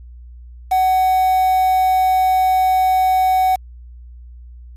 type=tone with quantisation; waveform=triangle; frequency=750 Hz; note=F#5; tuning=23 cents sharp; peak=-10 dBFS; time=0.71-3.56 s; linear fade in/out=10 ms; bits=5; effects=added 60 Hz sine -35 dBFS peak until 4.76 s + resampled to 32000 Hz